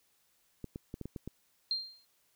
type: clicks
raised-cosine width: 3 ms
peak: -27 dBFS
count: 7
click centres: 0.643 / 0.759 / 0.941 / 1.013 / 1.056 / 1.162 / 1.276 s
type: tone with exponential decay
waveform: sine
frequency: 4186 Hz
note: C8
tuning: in tune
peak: -27 dBFS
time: 1.71-2.05 s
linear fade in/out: 1 ms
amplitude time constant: 73 ms
effects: white hiss -72 dBFS RMS until 2.35 s